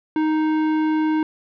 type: tone with tanh clipping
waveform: sine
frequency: 311.4 Hz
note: D#4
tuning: 2 cents sharp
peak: -19 dBFS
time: 0.16-1.23 s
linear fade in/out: 2 ms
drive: 14 dB
effects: none